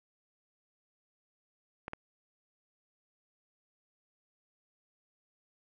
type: clicks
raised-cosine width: 0.5 ms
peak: -23 dBFS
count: 2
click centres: 1.881 / 1.934 s
effects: none